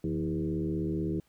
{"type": "tone with frequency modulation", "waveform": "sine", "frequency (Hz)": 246.9, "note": "B3", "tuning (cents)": 0, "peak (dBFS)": -28, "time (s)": [0.04, 1.2], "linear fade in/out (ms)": 2, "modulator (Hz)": 75.8, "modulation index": 2, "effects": ["pink hiss -69 dBFS RMS until 1.28 s"]}